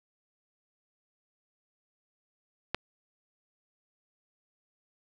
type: click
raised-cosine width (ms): 0.3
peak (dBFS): -12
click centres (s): 2.746
effects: none